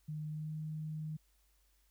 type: tone with pitch glide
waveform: sine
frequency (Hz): 152.9 to 155.03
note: D#3 to D#3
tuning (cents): -30 to -6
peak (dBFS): -38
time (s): 0.08-1.17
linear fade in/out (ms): 10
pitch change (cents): +24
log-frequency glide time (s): 0.29-0.52
effects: added 50 Hz sine -70 dBFS peak until 1.9 s + white hiss -75 dBFS RMS until 1.9 s